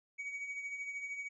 triangle tone with tremolo, 2258 Hz, C#7, 31 cents sharp, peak -35 dBFS, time 0.18-1.29 s, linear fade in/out 20 ms, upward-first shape triangle, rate 13 Hz, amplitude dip 60%, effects resampled to 22050 Hz

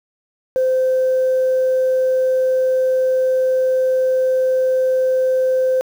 sine tone, 517 Hz, C5, 21 cents flat, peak -12 dBFS, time 0.56-5.81 s, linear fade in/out 0 ms, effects tanh soft clip ceiling -10 dBFS + 7-bit

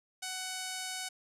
5% pulse tone, 746 Hz, F#5, 14 cents sharp, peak -25 dBFS, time 0.22-1.09 s, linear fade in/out 10 ms, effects resampled to 32000 Hz

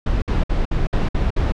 brown noise bursts, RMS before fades -18 dBFS, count 7, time 0.06-1.522 s, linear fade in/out 5 ms, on 160 ms, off 57 ms, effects low-pass 4000 Hz 12 dB/octave

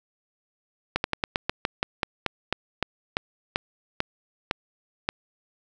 slowing click train, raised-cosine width 0.3 ms, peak -7 dBFS, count 17, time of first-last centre 0.96-5.089 s, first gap 81 ms, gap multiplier 1.14, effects none

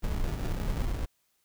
brown noise with sample-and-hold, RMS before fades -30 dBFS, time 0.02-1.06 s, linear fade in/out 20 ms, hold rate 1050 Hz, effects white hiss -73 dBFS RMS until 1.44 s

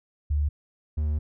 sine / triangle tone pair in turn, 73.42 / 75.57 Hz, D2 / D#2, 0 / -50 cents, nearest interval unison, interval 50 cents, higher second, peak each -21 dBFS, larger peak neither, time 0.3-0.49 / 0.97-1.19 s, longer second, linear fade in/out 10 ms, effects none

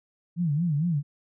sine tone with vibrato, 158.8 Hz, D#3, 36 cents sharp, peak -22 dBFS, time 0.36-1.03 s, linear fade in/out 50 ms, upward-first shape sine, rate 4.4 Hz, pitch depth 190 cents each way, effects none

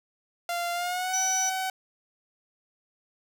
sawtooth tone with pitch glide, 693 to 755.7 Hz, F5 to F#5, -14 to +36 cents, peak -24 dBFS, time 0.49-1.7 s, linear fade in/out 2 ms, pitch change +150 cents, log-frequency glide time 0.73-1.17 s
sine tone, 5920 Hz, F#8, in tune, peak -25 dBFS, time 1.13-1.5 s, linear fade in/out 10 ms
effects none

